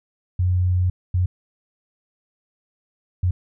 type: tone bursts at uneven times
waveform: sine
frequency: 90.6 Hz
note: F#2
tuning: 36 cents flat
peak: -16 dBFS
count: 3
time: 0.39-0.9 / 1.14-1.26 / 3.23-3.31 s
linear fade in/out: 5 ms
effects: none